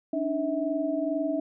sine tone cluster, 283.4 / 305.6 / 648 Hz, C#4 / D#4 / E5, +38 / -31 / -30 cents, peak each -30 / -30 / -29 dBFS, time 0.13-1.4 s, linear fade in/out 5 ms, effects none

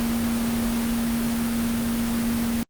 sine tone in noise, 232.3 Hz, A#3, 6 cents flat, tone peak -22 dBFS, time 0-2.63 s, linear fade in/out 0 ms, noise pink, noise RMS -30 dBFS, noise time 0-2.63 s, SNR +5 dB, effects Opus 32 kbps

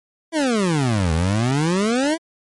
25% pulse exponential two-way sweep, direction down then up, 337.6 to 77.78 to 337.6 Hz, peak -13 dBFS, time 0.32-2.18 s, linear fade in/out 50 ms, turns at 1.13 s, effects MP3 48 kbps

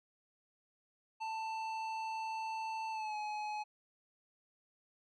square tone with pitch glide, 887 to 845.5 Hz, A5 to G#5, +14 to +31 cents, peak -38 dBFS, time 1.2-3.64 s, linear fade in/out 20 ms, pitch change -83 cents, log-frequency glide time 2.91-3.16 s, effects low-pass 4000 Hz 12 dB/octave

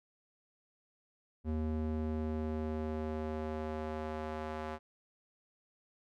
square tone with band-pass filter sweep, 77.78 Hz, D#2, in tune, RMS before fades -37 dBFS, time 1.44-4.79 s, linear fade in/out 50 ms, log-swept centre 200 to 860 Hz, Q 0.85, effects none

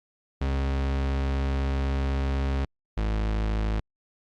40% pulse tone pair in turn, 68 / 53.42 Hz, C#2 / G#1, -33 / +50 cents, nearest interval major third, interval 417 cents, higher first, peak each -23 dBFS, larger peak neither, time 0.41-2.65 / 2.97-3.8 s, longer first, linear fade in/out 5 ms, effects low-pass 4000 Hz 12 dB/octave + Opus 48 kbps

